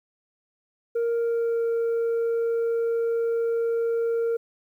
sine tone with pitch glide, 466.2 to 462.2 Hz, A#4 to A#4, 0 to -15 cents, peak -19 dBFS, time 0.95-4.37 s, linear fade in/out 10 ms, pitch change -15 cents, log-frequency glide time 1.14-1.65 s, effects tanh soft clip ceiling -21 dBFS + 10-bit

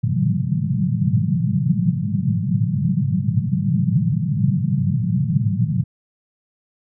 white band-pass noise, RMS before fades -19 dBFS, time 0.03-5.84 s, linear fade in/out 10 ms, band 100 to 200 Hz, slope 96 dB/octave, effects none

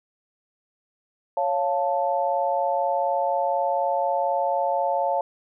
sine chord, Db augmented, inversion none, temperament equal, 554.4 / 698.5 / 880 Hz, Db5 / F5 / A5, 0 / 0 / 0 cents, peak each -25 dBFS, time 1.37-5.21 s, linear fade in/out 2 ms, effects none

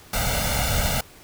pink noise with comb filter, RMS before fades -23 dBFS, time 0.13-1.01 s, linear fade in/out 5 ms, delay 1.4 ms, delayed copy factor +1, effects pink hiss -48 dBFS RMS until 1.23 s

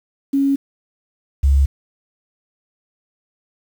sine tone pair in turn, 276.2 / 69.05 Hz, C#4 / C#2, -6 / -6 cents, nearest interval 2 octaves, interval 2400 cents, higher first, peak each -13 / -10 dBFS, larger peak second, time 0.33-0.56 / 1.43-1.66 s, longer neither, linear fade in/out 10 ms, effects 7-bit

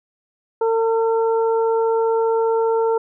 harmonic tone, 452.5 Hz, A4, 48 cents sharp, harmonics 1 / 2 / 3, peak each -16 / -23 / -32 dBFS, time 0.61-2.98 s, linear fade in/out 5 ms, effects none

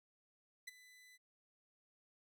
sawtooth tone with ADSR envelope, 2000 Hz, B6, 21 cents sharp, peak -40 dBFS, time 0.67-1.18 s, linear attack 10 ms, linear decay 19 ms, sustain -17 dB, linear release 30 ms, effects none

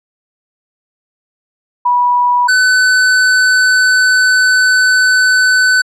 sine / square tone pair in turn, 977 / 1507.8 Hz, B5 / F#6, -19 / +32 cents, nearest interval minor sixth, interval 751 cents, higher second, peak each -8 / -8 dBFS, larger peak neither, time 1.85-2.48 / 2.48-5.82 s, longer second, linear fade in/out 10 ms, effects resampled to 22050 Hz

